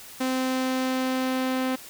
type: tone with low-pass filter sweep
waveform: sawtooth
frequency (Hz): 259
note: C4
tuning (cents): -17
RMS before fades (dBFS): -26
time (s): 0.2-1.76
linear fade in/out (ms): 10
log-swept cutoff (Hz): 8600 to 3700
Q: 0.8
effects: white hiss -44 dBFS RMS until 1.89 s